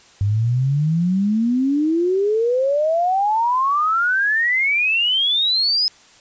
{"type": "exponential sweep", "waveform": "sine", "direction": "up", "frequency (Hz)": [98, 5140], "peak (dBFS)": -15, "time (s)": [0.21, 5.88], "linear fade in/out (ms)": 0, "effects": ["white hiss -49 dBFS RMS until 6.2 s", "resampled to 16000 Hz"]}